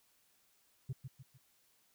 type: tone with echo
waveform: sine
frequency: 130.81 Hz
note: C3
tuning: in tune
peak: -33 dBFS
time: 0.89-0.93 s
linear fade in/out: 10 ms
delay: 150 ms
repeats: 3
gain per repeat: -8 dB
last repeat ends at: 1.38 s
effects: tanh soft clip ceiling -35 dBFS + white hiss -72 dBFS RMS until 1.94 s